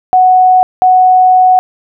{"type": "tone pair in turn", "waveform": "sine", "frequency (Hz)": [740, 740], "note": ["F#5", "F#5"], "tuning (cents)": [0, 0], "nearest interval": "unison", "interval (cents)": 0, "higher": "neither", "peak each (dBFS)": -3, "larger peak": "neither", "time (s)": [[0.13, 0.63], [0.82, 1.59]], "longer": "second", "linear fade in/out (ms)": 0, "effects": []}